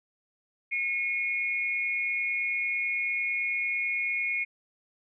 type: tone pair together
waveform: sine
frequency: 2173 / 2444 Hz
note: C#7 / D#7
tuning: -35 / -32 cents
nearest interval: major second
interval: 203 cents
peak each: -28 / -31 dBFS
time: 0.71-4.45 s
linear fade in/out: 20 ms
effects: none